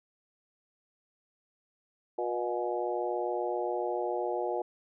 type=harmonic tone with a mistuned harmonic; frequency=120.3 Hz; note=B2; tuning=45 cents flat; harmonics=3 / 4 / 5 / 6 / 7; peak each=-34 / -35 / -36 / -37 / -37 dBFS; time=2.18-4.62 s; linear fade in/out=5 ms; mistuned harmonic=5; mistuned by=+37 cents; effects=none